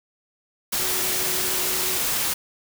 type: tone in noise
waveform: sine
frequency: 370 Hz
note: F#4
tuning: in tune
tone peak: -35 dBFS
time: 0.79-1.98 s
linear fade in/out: 10 ms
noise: white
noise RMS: -24 dBFS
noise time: 0.72-2.34 s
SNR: -14 dB
effects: none